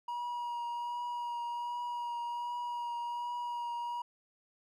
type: tone with vibrato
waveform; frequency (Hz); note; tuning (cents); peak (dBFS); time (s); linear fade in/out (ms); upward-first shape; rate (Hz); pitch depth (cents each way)
triangle; 957; A#5; +45; -33; 0.08-4.02; 5; triangle; 1.3; 16
effects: none